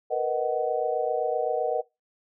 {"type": "chord", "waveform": "sine", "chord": "B major seventh", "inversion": "third", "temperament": "equal with one note detuned", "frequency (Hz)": [466.2, 493.9, 622.3, 747.7], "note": ["A#4", "B4", "D#5", "F#5"], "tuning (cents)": [0, 0, 0, 18], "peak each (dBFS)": -29, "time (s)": [0.1, 1.82], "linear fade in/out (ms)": 20, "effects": ["noise-tail reverb RT60 0.2 s tail -21 dB re dry"]}